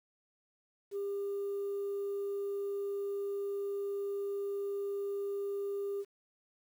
sine tone, 400.5 Hz, G4, 37 cents sharp, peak -32 dBFS, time 0.91-6.05 s, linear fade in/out 50 ms, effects tanh soft clip ceiling -31 dBFS + 10-bit

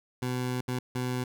20% pulse tone bursts at uneven times, 125.7 Hz, B2, 31 cents sharp, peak -24 dBFS, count 3, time 0.22-0.61 / 0.68-0.79 / 0.95-1.24 s, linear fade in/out 5 ms, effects none

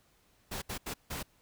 pink noise bursts at uneven times, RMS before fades -38 dBFS, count 4, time 0.51-0.62 / 0.69-0.78 / 0.86-0.94 / 1.1-1.23 s, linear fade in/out 10 ms, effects pink hiss -68 dBFS RMS until 1.41 s

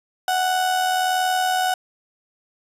35% pulse tone with amplitude modulation, 741 Hz, F#5, 2 cents sharp, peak -15 dBFS, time 0.28-1.74 s, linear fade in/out 2 ms, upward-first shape sine, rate 81.4 Hz, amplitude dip 40%, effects resampled to 32000 Hz + 9-bit

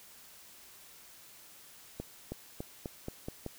accelerating click train, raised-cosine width 2 ms, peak -24 dBFS, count 7, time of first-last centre 2-3.463 s, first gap 320 ms, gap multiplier 0.89, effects white hiss -55 dBFS RMS until 3.58 s

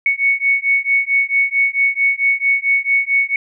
sine beating tone pair, 2217 / 2221.5 Hz, C#7 / C#7, 0 / +3 cents, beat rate 4.5 Hz, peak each -16 dBFS, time 0.06-3.36 s, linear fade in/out 2 ms, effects none

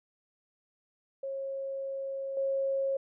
sine tone with level steps, 543 Hz, C#5, 36 cents flat, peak -33 / -27 dBFS, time 1.23-2.97 s, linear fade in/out 5 ms, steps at 2.37 s, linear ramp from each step 2 ms, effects none

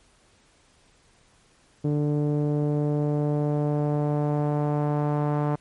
sawtooth tone with low-pass filter sweep, 147.7 Hz, D3, 10 cents sharp, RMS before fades -24 dBFS, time 1.84-5.56 s, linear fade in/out 10 ms, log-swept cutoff 400 to 990 Hz, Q 1.5, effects pink hiss -60 dBFS RMS until 5.6 s + MP3 48 kbps

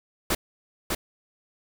pink noise with echo, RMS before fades -24 dBFS, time 0.3-0.35 s, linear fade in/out 5 ms, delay 600 ms, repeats 1, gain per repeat -3 dB, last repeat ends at 0.95 s, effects none

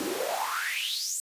pink noise with high-pass filter sweep, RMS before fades -31 dBFS, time 0-1.2 s, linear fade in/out 0 ms, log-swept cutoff 270 to 8100 Hz, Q 7.4, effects resampled to 32000 Hz

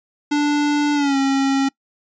square tone with pitch glide, 293.2 to 272 Hz, D4 to C#4, -3 to -33 cents, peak -16 dBFS, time 0.31-1.69 s, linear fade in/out 10 ms, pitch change -130 cents, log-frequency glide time 0.94-1.17 s, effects noise-tail reverb RT60 0.1 s tail -24 dB re dry + resampled to 16000 Hz

